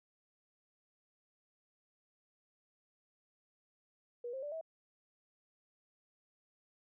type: tone with pitch steps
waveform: sine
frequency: 481.1 / 530.7 / 585.5 / 645.9 Hz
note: B4 / C5 / D5 / E5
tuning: -45 / +24 / -5 / -35 cents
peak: -39 dBFS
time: 4.24-4.612 s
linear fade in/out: 5 ms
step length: 93 ms
effects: none